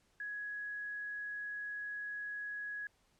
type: tone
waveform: sine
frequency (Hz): 1672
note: G#6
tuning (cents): +11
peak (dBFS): -39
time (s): 0.2-2.87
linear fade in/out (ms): 2
effects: pink hiss -73 dBFS RMS until 3.19 s + low-pass 10000 Hz 12 dB/octave